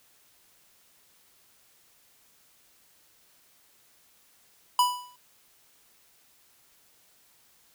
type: tone with exponential decay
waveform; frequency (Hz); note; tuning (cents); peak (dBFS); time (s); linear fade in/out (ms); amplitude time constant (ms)
square; 987.8; B5; 0; -17; 4.79-5.16; 2; 79
effects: white hiss -62 dBFS RMS until 7.74 s